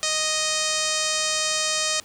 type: tone with low-pass filter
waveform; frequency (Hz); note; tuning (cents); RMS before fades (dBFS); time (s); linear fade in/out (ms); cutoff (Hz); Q
5% pulse; 622.3; D#5; 0; -24; 0.03-2; 0; 7500; 1.8
effects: pink hiss -50 dBFS RMS until 2.04 s + high-pass 60 Hz 12 dB/octave